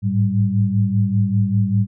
sine tone cluster, 104.4 / 109.5 / 194.2 Hz, G#2 / A2 / G3, +10 / -8 / -16 cents, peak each -19 dBFS, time 0.02-1.87 s, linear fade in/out 50 ms, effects none

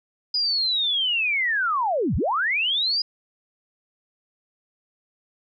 sine linear two-way sweep, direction down then up, 4978 to 52 to 4978 Hz, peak -20 dBFS, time 0.34-3.02 s, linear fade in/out 5 ms, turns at 2.16 s, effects none

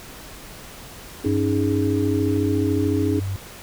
sine chord, C# suspended second, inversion none, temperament equal, 277.2 / 311.1 / 415.3 Hz, C#4 / D#4 / G#4, 0 / 0 / 0 cents, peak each -23 / -23 / -25 dBFS, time 1.24-3.2 s, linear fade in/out 10 ms
sine tone with pitch glide, 99.4 to 96.85 Hz, G2 to G2, +25 to -20 cents, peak -23 dBFS, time 1.26-3.36 s, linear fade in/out 0 ms, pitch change -45 cents, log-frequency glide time 1.75-2.92 s
effects pink hiss -40 dBFS RMS until 3.62 s

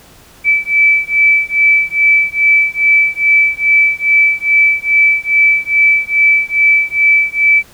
sine beating tone pair, 2310 / 2312.4 Hz, D7 / D7, -29 / -27 cents, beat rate 2.4 Hz, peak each -11 dBFS, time 0.44-7.63 s, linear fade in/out 50 ms, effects pink hiss -42 dBFS RMS until 7.73 s

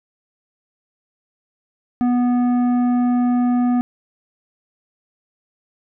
triangle tone with tanh clipping, 245.3 Hz, B3, 12 cents flat, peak -16 dBFS, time 2.01-3.81 s, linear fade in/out 0 ms, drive 14 dB, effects none

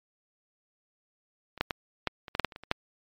clicks, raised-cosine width 0.3 ms, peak -28 / -9 / -13 / -11 / -25 / -15 / -6 / -8 / -30 / -25 / -28 / -8 dBFS, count 12, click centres 1.577 / 1.61 / 1.708 / 2.073 / 2.282 / 2.351 / 2.397 / 2.447 / 2.522 / 2.561 / 2.636 / 2.714 s, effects MP3 96 kbps

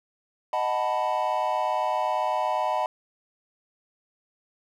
triangle chord, B dominant seventh, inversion first, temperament equal, 622.3 / 740 / 880 / 987.8 Hz, D#5 / F#5 / A5 / B5, 0 / 0 / 0 / 0 cents, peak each -27 dBFS, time 0.53-2.86 s, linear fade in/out 2 ms, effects none

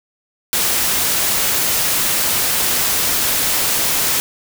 white noise, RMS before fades -17 dBFS, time 0.53-4.2 s, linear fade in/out 0 ms, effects none

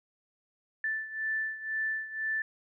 sine beating tone pair, 1760 / 1762 Hz, A6 / A6, 0 / +2 cents, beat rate 2 Hz, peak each -32 / -36 dBFS, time 0.84-2.42 s, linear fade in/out 2 ms, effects none

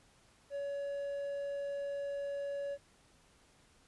triangle tone, 564 Hz, C#5, 30 cents sharp, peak -34 dBFS, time 0.5-2.78 s, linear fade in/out 50 ms, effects pink hiss -66 dBFS RMS until 3.87 s + resampled to 24000 Hz

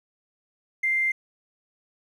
triangle tone, 2093 Hz, C7, in tune, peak -17 dBFS, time 0.83-1.12 s, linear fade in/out 10 ms, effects tanh soft clip ceiling -19 dBFS

